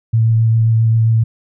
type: tone with vibrato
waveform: sine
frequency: 112.9 Hz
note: A2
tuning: 45 cents sharp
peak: -9 dBFS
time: 0.13-1.24 s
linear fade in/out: 10 ms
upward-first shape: triangle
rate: 7.5 Hz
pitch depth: 18 cents each way
effects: none